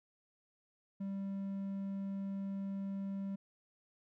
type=tone; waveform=triangle; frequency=196 Hz; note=G3; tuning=in tune; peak=-35 dBFS; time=1-3.36 s; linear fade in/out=10 ms; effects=none